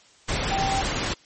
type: tone in noise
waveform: sine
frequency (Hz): 780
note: G5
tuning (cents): -9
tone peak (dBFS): -23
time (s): 0.51-0.82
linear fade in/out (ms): 10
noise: pink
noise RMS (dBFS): -26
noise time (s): 0.28-1.14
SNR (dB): 0
effects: white hiss -55 dBFS RMS until 1.25 s + MP3 32 kbps